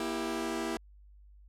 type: chord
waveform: sawtooth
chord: E diminished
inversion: second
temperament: just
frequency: 237.3 / 329.6 / 395.6 Hz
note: Bb3 / E4 / G4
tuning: +31 / 0 / +16 cents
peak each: -34 / -31 / -34 dBFS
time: 0-0.77 s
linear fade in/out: 2 ms
effects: added 50 Hz sine -53 dBFS peak until 1.48 s + low-pass 11000 Hz 12 dB/octave

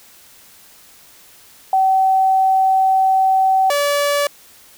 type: tone pair in turn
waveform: sine / sawtooth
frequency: 764 / 575.4 Hz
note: G5 / D5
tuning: -45 / -36 cents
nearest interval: perfect fourth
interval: 491 cents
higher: first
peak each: -11 dBFS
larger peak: neither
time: 1.73-3.7 / 3.7-4.27 s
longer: first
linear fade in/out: 2 ms
effects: white hiss -46 dBFS RMS until 4.77 s

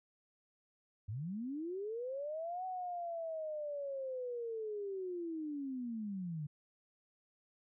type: linear two-way sweep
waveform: sine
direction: up then down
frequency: 92.5 to 751 to 143.3 Hz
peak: -38 dBFS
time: 1.08-6.47 s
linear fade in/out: 10 ms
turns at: 2.65 s
effects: none

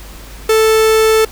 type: tone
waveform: 45% pulse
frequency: 440 Hz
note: A4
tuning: in tune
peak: -8 dBFS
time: 0.49-1.25 s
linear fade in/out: 5 ms
effects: added 50 Hz sine -32 dBFS peak until 1.31 s + pink hiss -36 dBFS RMS until 1.31 s

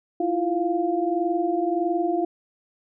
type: tone cluster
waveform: sine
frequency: 326.2 / 347.8 / 699 Hz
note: E4 / F4 / F5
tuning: -18 / -7 / +1 cents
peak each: -26 / -24 / -26 dBFS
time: 0.2-2.25 s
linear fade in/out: 5 ms
effects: none

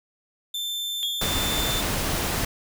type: tone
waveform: 40% pulse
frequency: 3551 Hz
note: A7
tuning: 15 cents sharp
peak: -26 dBFS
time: 0.54-1.81 s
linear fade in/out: 5 ms
type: tone with exponential decay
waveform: sine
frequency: 3312 Hz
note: G#7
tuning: 5 cents flat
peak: -23 dBFS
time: 1.03-1.43 s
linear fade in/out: 0 ms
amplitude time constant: 86 ms
type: noise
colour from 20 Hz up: pink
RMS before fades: -26 dBFS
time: 1.21-2.45 s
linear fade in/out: 5 ms
effects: none

